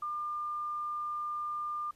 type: tone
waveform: sine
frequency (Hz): 1200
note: D6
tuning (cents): +37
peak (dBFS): -33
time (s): 0.02-1.91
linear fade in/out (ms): 5
effects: pink hiss -66 dBFS RMS until 1.95 s + resampled to 32000 Hz